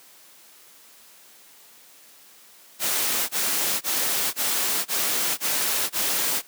white noise bursts, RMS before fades -24 dBFS, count 7, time 2.79-6.422 s, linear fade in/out 50 ms, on 500 ms, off 22 ms, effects white hiss -51 dBFS RMS until 6.47 s + high-pass 200 Hz 12 dB/octave

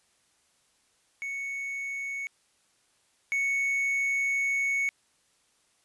triangle tone pair in turn, 2217 / 2217 Hz, C#7 / C#7, 0 / 0 cents, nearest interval unison, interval 0 cents, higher neither, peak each -30 / -23 dBFS, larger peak second, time 1.22-2.27 / 3.32-4.89 s, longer second, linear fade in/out 0 ms, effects white hiss -68 dBFS RMS until 5.84 s + resampled to 24000 Hz

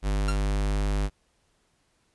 square tone, 50.2 Hz, G1, 42 cents sharp, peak -24 dBFS, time 0.02-1.1 s, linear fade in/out 50 ms
sawtooth tone with exponential decay, 1376 Hz, F6, 26 cents flat, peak -24 dBFS, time 0.28-0.41 s, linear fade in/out 5 ms, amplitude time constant 28 ms
effects pink hiss -69 dBFS RMS until 2.14 s + resampled to 24000 Hz

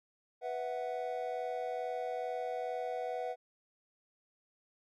triangle chord, B suspended fourth, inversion none, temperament just, 493.9 / 658.5 / 740.8 Hz, B4 / E5 / F#5, 0 / -2 / +2 cents, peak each -37 / -39 / -37 dBFS, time 0.41-3.36 s, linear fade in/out 50 ms, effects none

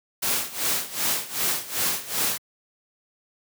white noise with tremolo, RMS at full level -23 dBFS, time 0.22-2.38 s, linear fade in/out 10 ms, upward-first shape sine, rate 2.6 Hz, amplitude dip 85%, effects high-pass 100 Hz 12 dB/octave

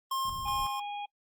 square tone with tremolo, 1064 Hz, C6, 29 cents sharp, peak -30 dBFS, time 0.11-0.8 s, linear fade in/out 5 ms, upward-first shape square, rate 2.7 Hz, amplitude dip 45%
pink low-pass noise, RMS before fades -44 dBFS, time 0.25-0.67 s, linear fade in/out 2 ms, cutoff 130 Hz, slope 12 dB/octave
harmonic tone, 820 Hz, G#5, 22 cents flat, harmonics 1 / 3 / 4, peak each -35 / -45 / -47 dBFS, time 0.45-1.06 s, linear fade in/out 10 ms
effects noise-tail reverb RT60 0.1 s tail -24 dB re dry + Opus 32 kbps

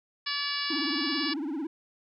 harmonic tone, 574 Hz, D5, 40 cents flat, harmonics 2 / 3 / 4 / 5 / 6 / 7 / 8 / 9, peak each -38 / -36 / -38 / -37 / -40 / -37 / -36 / -36 dBFS, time 0.26-1.34 s, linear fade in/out 10 ms
triangle tone with vibrato, 298.5 Hz, D4, 28 cents sharp, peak -28 dBFS, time 0.7-1.67 s, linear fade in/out 5 ms, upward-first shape triangle, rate 18 Hz, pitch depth 230 cents each way
effects none

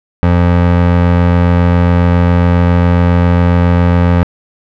25% pulse tone, 87.31 Hz, F2, in tune, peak -3 dBFS, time 0.23-4.23 s, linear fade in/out 0 ms, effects low-pass 2000 Hz 12 dB/octave

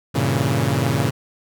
sawtooth chord, G diminished seventh, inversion none, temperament equal, 98 / 116.54 / 138.59 / 164.81 Hz, G2 / Bb2 / Db3 / Fb3, 0 / 0 / 0 / 0 cents, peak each -21 / -18 / -17 / -23 dBFS, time 0.14-1.11 s, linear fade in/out 20 ms, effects none

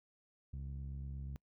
sawtooth tone with low-pass filter, 68.4 Hz, C#2, 23 cents flat, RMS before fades -44 dBFS, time 0.53-1.36 s, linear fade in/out 0 ms, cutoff 140 Hz, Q 1.6, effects noise-tail reverb RT60 0.1 s tail -25 dB re dry

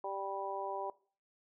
harmonic tone, 196 Hz, G3, in tune, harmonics 2 / 3 / 4 / 5, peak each -43 / -42 / -41 / -42 dBFS, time 0.04-0.9 s, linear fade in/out 2 ms, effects noise-tail reverb RT60 0.4 s tail -19 dB re dry

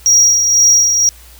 triangle tone with tremolo, 5690 Hz, F8, 31 cents sharp, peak -4 dBFS, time 0.06-1.09 s, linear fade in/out 0 ms, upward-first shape sine, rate 2 Hz, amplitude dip 45%, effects added 60 Hz sine -39 dBFS peak until 1.39 s + white hiss -42 dBFS RMS until 1.39 s

